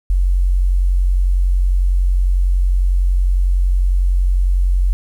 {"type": "tone", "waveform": "sine", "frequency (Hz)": 45.47, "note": "F#1", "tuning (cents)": -29, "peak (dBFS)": -11, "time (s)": [0.1, 4.93], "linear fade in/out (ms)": 0, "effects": ["8-bit"]}